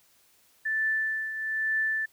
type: tone with tremolo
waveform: sine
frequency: 1760 Hz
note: A6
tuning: in tune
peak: -23 dBFS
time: 0.65-2.06 s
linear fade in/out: 10 ms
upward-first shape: triangle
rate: 1.1 Hz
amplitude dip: 65%
effects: white hiss -63 dBFS RMS until 2.12 s